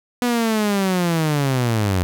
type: linear sweep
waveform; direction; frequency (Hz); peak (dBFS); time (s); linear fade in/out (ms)
sawtooth; down; 246.9 to 87.31; -13; 0.22-2.03; 0
effects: none